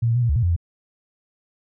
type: tone with pitch steps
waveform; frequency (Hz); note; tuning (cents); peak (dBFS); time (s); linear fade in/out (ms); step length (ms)
sine; 116.5 / 115.8 / 123 / 117.7 / 71.9 / 118.5 / 87.7 / 84.9; A#2 / A#2 / B2 / A#2 / D2 / A#2 / F2 / F2; -1 / -11 / -7 / +17 / -36 / +29 / +8 / -48; -16; 0.02-0.564; 10; 68
effects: none